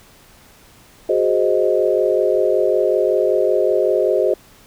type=chord; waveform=sine; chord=Ab dominant seventh; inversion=third; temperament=equal; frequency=370 / 415.3 / 523.3 / 622.3 Hz; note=Gb4 / Ab4 / C5 / Eb5; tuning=0 / 0 / 0 / 0 cents; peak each=-19 dBFS; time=1.09-4.34 s; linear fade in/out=5 ms; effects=pink hiss -48 dBFS RMS until 4.66 s